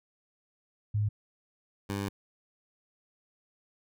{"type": "tone pair in turn", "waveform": ["sine", "15% pulse"], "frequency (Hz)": [104.8, 99.63], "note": ["G#2", "G2"], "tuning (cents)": [16, 29], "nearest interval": "minor second", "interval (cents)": 87, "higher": "first", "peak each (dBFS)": -25, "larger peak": "neither", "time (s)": [[0.94, 1.09], [1.89, 2.09]], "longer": "second", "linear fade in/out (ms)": 10, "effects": []}